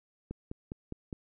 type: click train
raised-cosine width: 3 ms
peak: -25 dBFS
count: 5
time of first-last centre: 0.31-1.128 s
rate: 4.89 Hz
effects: none